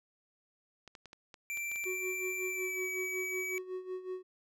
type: clicks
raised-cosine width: 0.2 ms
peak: -32 dBFS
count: 9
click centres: 0.877 / 0.952 / 1.057 / 1.131 / 1.342 / 1.573 / 1.716 / 1.759 / 1.84 s
type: tone with pitch glide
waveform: square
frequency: 2349 to 2282 Hz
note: D7 to C#7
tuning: 0 to +50 cents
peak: -36 dBFS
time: 1.5-3.58 s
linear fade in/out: 0 ms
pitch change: -50 cents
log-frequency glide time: 2.47-2.85 s
type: tone with tremolo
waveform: triangle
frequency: 370 Hz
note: F#4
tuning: in tune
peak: -33 dBFS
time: 1.85-4.23 s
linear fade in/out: 20 ms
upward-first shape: sine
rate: 5.4 Hz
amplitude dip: 75%
effects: none